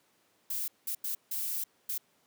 violet noise bursts at uneven times, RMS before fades -34 dBFS, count 5, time 0.5-0.68 / 0.87-0.95 / 1.04-1.15 / 1.31-1.64 / 1.89-1.98 s, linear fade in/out 5 ms, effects pink hiss -69 dBFS RMS until 2.26 s + high-pass 200 Hz 12 dB/octave

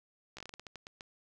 slowing click train, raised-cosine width 0.2 ms, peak -28 dBFS, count 12, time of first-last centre 0.37-1.008 s, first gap 15 ms, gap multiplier 1.25, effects none

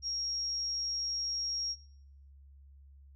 sine tone, 5588 Hz, F8, in tune, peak -32 dBFS, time 0.02-1.76 s, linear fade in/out 50 ms, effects noise-tail reverb RT60 0.7 s tail -22 dB re dry + added 69 Hz sine -53 dBFS peak until 3.15 s

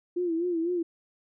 sine tone with vibrato, 341.9 Hz, F4, 37 cents flat, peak -25 dBFS, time 0.16-0.83 s, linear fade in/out 10 ms, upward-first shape sine, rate 4 Hz, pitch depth 89 cents each way, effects none

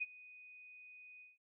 sine tone with ADSR envelope, 2489 Hz, D#7, in tune, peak -33 dBFS, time 0-1.38 s, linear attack 21 ms, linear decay 31 ms, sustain -21 dB, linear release 170 ms, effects none

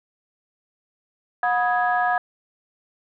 sine tone cluster, 725 / 981 / 1253 / 1663 Hz, F#5 / B5 / D#6 / G#6, -35 / -12 / +12 / +2 cents, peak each -20 / -27 / -27 / -24 dBFS, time 1.43-2.18 s, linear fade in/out 2 ms, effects tanh soft clip ceiling -9 dBFS

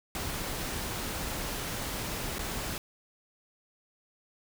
pink noise with dropouts, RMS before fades -35 dBFS, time 0.15-2.78 s, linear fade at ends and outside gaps 1 ms, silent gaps 2.384-2.392 s, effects none

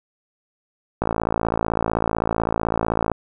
click train, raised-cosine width 1 ms, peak -6 dBFS, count 118, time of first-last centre 1.02-3.117 s, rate 55.8 Hz, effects none

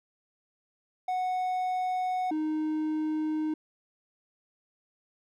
triangle tone pair in turn, 737 / 309.9 Hz, F#5 / D#4, -7 / -7 cents, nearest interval octave + minor third, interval 1500 cents, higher first, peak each -25 dBFS, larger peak neither, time 1.08-2.31 / 2.31-3.54 s, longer neither, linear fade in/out 5 ms, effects none

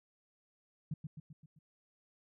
sine tone with echo, 153.1 Hz, D#3, 28 cents flat, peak -34 dBFS, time 0.91-0.94 s, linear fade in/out 5 ms, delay 130 ms, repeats 5, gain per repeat -5 dB, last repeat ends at 1.59 s, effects none

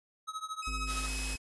square tone with tremolo, 1278 Hz, D#6, 46 cents sharp, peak -34 dBFS, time 0.27-1.07 s, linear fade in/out 20 ms, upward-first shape triangle, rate 13 Hz, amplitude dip 95%
sawtooth tone, 2553 Hz, D#7, 44 cents sharp, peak -36 dBFS, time 0.62-1.37 s, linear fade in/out 10 ms
harmonic tone, 51.91 Hz, G#1, in tune, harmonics 1 / 3 / 5 / 7 / 9, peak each -35 / -53 / -47 / -58 / -60 dBFS, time 0.67-1.36 s, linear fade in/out 5 ms
white high-pass noise, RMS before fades -39 dBFS, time 0.86-1.38 s, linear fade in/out 50 ms, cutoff 200 Hz, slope 12 dB/octave
effects resampled to 24000 Hz

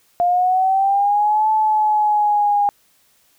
sine linear two-way sweep, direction up then down, 698.5 to 870 to 814 Hz, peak -13 dBFS, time 0.2-2.69 s, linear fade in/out 0 ms, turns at 1.5 s, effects white hiss -58 dBFS RMS until 3.38 s

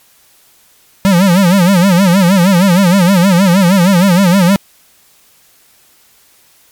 square tone with vibrato, 185 Hz, F#3, in tune, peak -6 dBFS, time 1.05-4.56 s, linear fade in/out 0 ms, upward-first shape sine, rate 6.4 Hz, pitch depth 150 cents each way, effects white hiss -48 dBFS RMS until 6.71 s + MP3 96 kbps

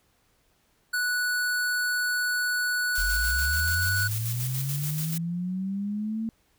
square tone, 1476 Hz, F#6, 5 cents flat, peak -25 dBFS, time 0.93-4.08 s, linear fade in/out 10 ms
blue noise with tremolo, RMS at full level -33 dBFS, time 2.95-5.18 s, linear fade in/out 5 ms, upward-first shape square, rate 6.9 Hz, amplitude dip 40%
sine linear sweep, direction up, 44.29 to 226.7 Hz, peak -27 dBFS, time 2.98-6.29 s, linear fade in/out 0 ms
effects pink hiss -67 dBFS RMS until 6.58 s

